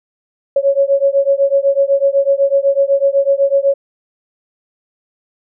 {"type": "beating tone pair", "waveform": "sine", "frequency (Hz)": [550, 558], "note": ["C#5", "C#5"], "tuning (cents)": [-14, 11], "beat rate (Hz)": 8, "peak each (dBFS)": -13, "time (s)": [0.56, 3.74], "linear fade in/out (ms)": 5, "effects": []}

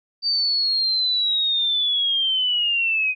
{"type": "linear sweep", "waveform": "sine", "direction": "down", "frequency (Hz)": [4642, 2489], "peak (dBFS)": -18, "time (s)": [0.22, 3.15], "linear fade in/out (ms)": 50, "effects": []}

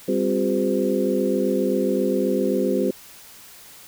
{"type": "tone cluster", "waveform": "sine", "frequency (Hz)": [199.1, 262.6, 355.7, 403.2, 511], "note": ["G3", "C4", "F4", "G4", "C5"], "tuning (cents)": [27, 6, 32, 49, -41], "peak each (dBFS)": -25, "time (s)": [0.08, 2.91], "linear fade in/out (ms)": 5, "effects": ["white hiss -45 dBFS RMS until 3.87 s"]}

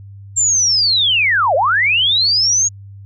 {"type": "linear two-way sweep", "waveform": "sine", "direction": "down then up", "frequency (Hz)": [7459, 509, 6710], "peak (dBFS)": -11, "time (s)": [0.36, 2.69], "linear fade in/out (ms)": 20, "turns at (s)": 1.55, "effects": ["added 99 Hz sine -33 dBFS peak until 3.05 s"]}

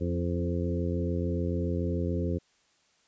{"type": "harmonic tone with a mistuned harmonic", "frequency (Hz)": 86.9, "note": "F2", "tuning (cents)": -8, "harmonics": [1, 2, 3, 4, 5, 6], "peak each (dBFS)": [-30, -33, -35, -36, -37, -38], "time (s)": [0, 2.39], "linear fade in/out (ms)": 20, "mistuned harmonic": 4, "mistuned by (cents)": -17, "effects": ["white hiss -67 dBFS RMS until 3.07 s", "resampled to 16000 Hz"]}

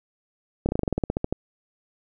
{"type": "slowing click train", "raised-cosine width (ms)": 2, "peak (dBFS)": -10, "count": 14, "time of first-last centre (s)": [0.66, 1.326], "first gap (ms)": 29, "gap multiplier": 1.09, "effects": []}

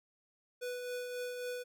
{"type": "tone with tremolo", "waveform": "square", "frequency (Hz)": 493.9, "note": "B4", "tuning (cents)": 0, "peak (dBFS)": -37, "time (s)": [0.61, 1.64], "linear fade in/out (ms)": 20, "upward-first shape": "triangle", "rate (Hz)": 3.7, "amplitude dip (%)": 40, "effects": []}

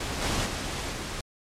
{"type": "noise with level steps", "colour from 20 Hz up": "pink", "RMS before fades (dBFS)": [-31, -27, -32, -34], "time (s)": [0, 1.21], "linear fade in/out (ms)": 5, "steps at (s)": [0.21, 0.45, 0.91], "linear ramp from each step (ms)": 20, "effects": ["low-pass 8000 Hz 12 dB/octave", "MP3 64 kbps"]}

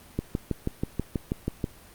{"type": "click train", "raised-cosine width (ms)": 3, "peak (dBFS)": -13, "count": 10, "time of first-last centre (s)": [0.19, 1.642], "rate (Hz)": 6.2, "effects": ["pink hiss -51 dBFS RMS until 1.94 s", "Opus 32 kbps"]}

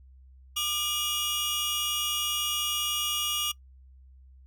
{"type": "tone cluster", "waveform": "sawtooth", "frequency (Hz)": [1200, 2869, 3352], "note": ["D6", "F7", "G#7"], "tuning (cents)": [37, 46, 15], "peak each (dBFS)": [-32, -25, -31], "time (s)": [0.56, 3.52], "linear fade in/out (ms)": 10, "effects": ["noise-tail reverb RT60 0.1 s tail -21 dB re dry", "added 65 Hz sine -50 dBFS peak until 4.46 s"]}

